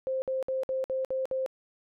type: tone bursts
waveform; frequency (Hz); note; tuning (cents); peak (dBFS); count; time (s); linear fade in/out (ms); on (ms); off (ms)
sine; 525; C5; +6; -27; 7; 0.07-1.462; 0; 150; 57
effects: none